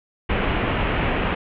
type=low-pass noise; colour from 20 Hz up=pink; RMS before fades=-22 dBFS; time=0.29-1.35 s; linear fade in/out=10 ms; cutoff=3000 Hz; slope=48 dB/octave; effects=none